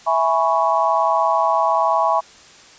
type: chord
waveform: sine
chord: C# minor seventh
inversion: first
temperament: equal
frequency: 659.3 / 830.6 / 987.8 / 1108.7 Hz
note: E5 / G#5 / B5 / C#6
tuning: 0 / 0 / 0 / 0 cents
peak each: -20 dBFS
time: 0.06-2.21 s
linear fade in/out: 20 ms
effects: white hiss -45 dBFS RMS until 2.78 s + resampled to 16000 Hz